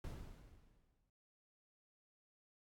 brown noise with exponential decay, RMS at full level -44 dBFS, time 0.04-1.1 s, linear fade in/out 2 ms, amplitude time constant 230 ms, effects AAC 64 kbps

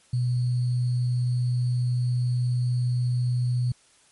sine tone with sample-and-hold, 123.47 Hz, B2, in tune, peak -21 dBFS, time 0.13-3.72 s, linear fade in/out 5 ms, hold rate 4410 Hz, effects white hiss -59 dBFS RMS until 4.11 s + MP3 48 kbps

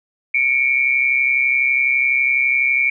sine tone pair together, 2219 / 2351 Hz, C#7 / D7, +1 / +1 cents, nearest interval minor second, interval 100 cents, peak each -17 / -16 dBFS, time 0.34-2.9 s, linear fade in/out 5 ms, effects none

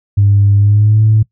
sine tone with pitch glide, 100.9 to 108.77 Hz, G#2 to A2, -49 to -19 cents, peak -5 dBFS, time 0.17-1.23 s, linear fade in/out 10 ms, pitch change +130 cents, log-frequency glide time 0.56-1.02 s, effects noise-tail reverb RT60 0.1 s tail -21 dB re dry + tanh soft clip ceiling -1 dBFS

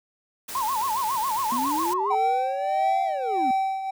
white noise, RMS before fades -35 dBFS, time 0.48-1.94 s, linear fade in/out 10 ms
sine tone with vibrato, 968 Hz, B5, 35 cents flat, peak -23 dBFS, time 0.55-2.15 s, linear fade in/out 2 ms, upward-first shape sine, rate 7.3 Hz, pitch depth 220 cents each way
triangle linear two-way sweep, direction up then down, 233.8 to 701 to 233.8 Hz, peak -26 dBFS, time 1.52-3.51 s, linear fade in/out 2 ms, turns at 3.03 s
triangle tone with tremolo, 771 Hz, G5, 29 cents flat, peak -17 dBFS, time 2.1-3.91 s, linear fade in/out 10 ms, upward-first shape triangle, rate 1.6 Hz, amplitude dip 70%
effects none

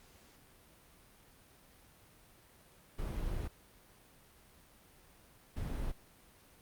brown noise bursts at uneven times, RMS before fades -37 dBFS, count 2, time 2.98-3.48 / 5.56-5.92 s, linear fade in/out 10 ms, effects pink hiss -62 dBFS RMS until 6.61 s + Opus 48 kbps

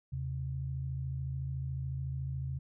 sine tone pair together, 79 / 132.86 Hz, D#2 / C3, +27 / +27 cents, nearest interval major sixth, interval 900 cents, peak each -39 / -35 dBFS, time 0.12-2.59 s, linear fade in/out 10 ms, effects none

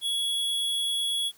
square tone, 3358 Hz, G#7, 18 cents sharp, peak -26 dBFS, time 0.01-1.32 s, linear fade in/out 50 ms, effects white hiss -58 dBFS RMS until 1.37 s

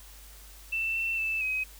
sine tone with pitch steps, 2669 / 2687 / 2639 / 2532 Hz, E7 / E7 / E7 / D#7, +21 / +33 / +1 / +30 cents, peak -27 dBFS, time 0.72-1.64 s, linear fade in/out 10 ms, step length 230 ms, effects added 50 Hz sine -49 dBFS peak until 1.79 s + white hiss -52 dBFS RMS until 1.79 s

